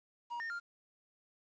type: tone with pitch steps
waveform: triangle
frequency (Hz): 951 / 1827 / 1398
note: A#5 / A#6 / F6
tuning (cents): +34 / -35 / +1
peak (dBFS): -36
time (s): 0.3-0.6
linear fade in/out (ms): 20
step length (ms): 100
effects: resampled to 16000 Hz + 11-bit